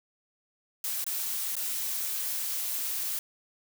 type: noise with dropouts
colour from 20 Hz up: blue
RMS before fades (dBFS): -32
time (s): 0.84-3.19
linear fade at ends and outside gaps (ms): 1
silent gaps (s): 1.042-1.065 / 1.554-1.566
effects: none